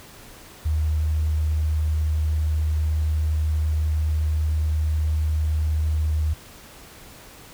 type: tone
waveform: sine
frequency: 77.3 Hz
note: D#2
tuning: 11 cents flat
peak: -19 dBFS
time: 0.65-6.34 s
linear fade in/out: 10 ms
effects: pink hiss -45 dBFS RMS until 7.53 s